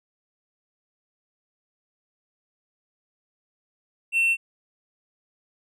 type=tone with tanh clipping; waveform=triangle; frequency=2700 Hz; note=E7; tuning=41 cents sharp; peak=-19 dBFS; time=4.12-4.37 s; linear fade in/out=50 ms; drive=8 dB; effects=none